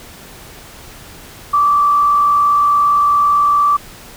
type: tone with frequency modulation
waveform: sine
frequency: 1164 Hz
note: D6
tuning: 16 cents flat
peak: -9 dBFS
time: 1.53-3.77 s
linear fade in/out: 10 ms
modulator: 57.6 Hz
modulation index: 0.36
effects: pink hiss -37 dBFS RMS until 4.16 s